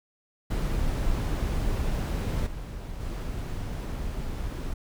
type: noise with level steps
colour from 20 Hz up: brown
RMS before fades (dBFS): -27 / -36 / -32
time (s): 0.5-4.74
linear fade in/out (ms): 10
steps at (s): 2.46 / 3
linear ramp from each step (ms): 10
effects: none